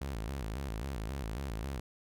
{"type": "tone with vibrato", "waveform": "sawtooth", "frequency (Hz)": 61, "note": "B1", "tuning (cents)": -21, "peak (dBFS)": -32, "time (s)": [0.01, 1.8], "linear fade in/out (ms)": 5, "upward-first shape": "square", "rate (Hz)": 3.7, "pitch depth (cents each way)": 210, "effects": []}